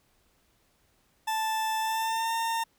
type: tone with pitch glide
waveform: 40% pulse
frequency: 880 to 911.6 Hz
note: A5 to A#5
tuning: 0 to -39 cents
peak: -26 dBFS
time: 1.27-2.64 s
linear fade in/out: 10 ms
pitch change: +61 cents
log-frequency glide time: 1.8-2.33 s
effects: pink hiss -68 dBFS RMS until 2.78 s